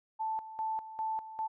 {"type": "tone with tremolo", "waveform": "sine", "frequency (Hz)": 880, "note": "A5", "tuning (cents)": 0, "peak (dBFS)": -31, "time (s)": [0.19, 1.48], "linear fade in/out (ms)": 20, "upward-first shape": "square", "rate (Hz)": 2.5, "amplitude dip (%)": 75, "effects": []}